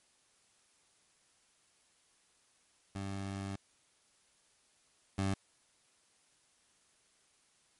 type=tone pair in turn; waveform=20% pulse; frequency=98 / 97.04 Hz; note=G2 / G2; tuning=0 / -17 cents; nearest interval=unison; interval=17 cents; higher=first; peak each=-33 / -26 dBFS; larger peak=second; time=2.95-3.56 / 5.18-5.34 s; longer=first; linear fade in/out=5 ms; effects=white hiss -70 dBFS RMS until 7.79 s + MP3 48 kbps